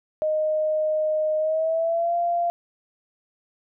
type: tone with pitch glide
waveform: sine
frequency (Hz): 619 to 690.8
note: D#5 to F5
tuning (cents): -9 to -19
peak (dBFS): -20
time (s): 0.22-2.5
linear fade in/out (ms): 0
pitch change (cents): +190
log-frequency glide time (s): 1.38-2.16
effects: none